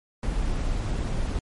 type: noise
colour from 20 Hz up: brown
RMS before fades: -26 dBFS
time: 0.23-1.39 s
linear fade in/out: 2 ms
effects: MP3 48 kbps